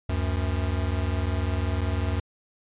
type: tone pair together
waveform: square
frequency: 72.9 / 92.94 Hz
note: D2 / F#2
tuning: -12 / +8 cents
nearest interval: major third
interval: 420 cents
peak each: -28 / -27 dBFS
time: 0.09-2.2 s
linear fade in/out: 5 ms
effects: resampled to 8000 Hz